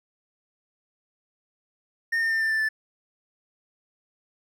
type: tone with pitch steps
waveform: triangle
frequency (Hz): 1831 / 1815.2 / 1799.5 / 1784 / 1768.6 / 1753.4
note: A#6 / A#6 / A6 / A6 / A6 / A6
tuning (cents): -32 / -47 / +38 / +23 / +8 / -7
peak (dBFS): -20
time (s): 2.12-2.69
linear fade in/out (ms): 10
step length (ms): 95
effects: none